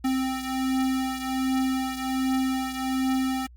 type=beating tone pair; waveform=square; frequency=261.6 / 262.9 Hz; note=C4 / C4; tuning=0 / +8 cents; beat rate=1.3 Hz; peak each=-26 / -31 dBFS; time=0.04-3.47 s; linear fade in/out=10 ms; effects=added 60 Hz sine -46 dBFS peak until 3.56 s + Opus 48 kbps